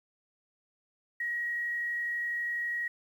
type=tone with frequency modulation; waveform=sine; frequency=1900 Hz; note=A#6; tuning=33 cents sharp; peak=-30 dBFS; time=1.2-2.88 s; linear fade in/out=5 ms; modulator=32.1 Hz; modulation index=0.42; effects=10-bit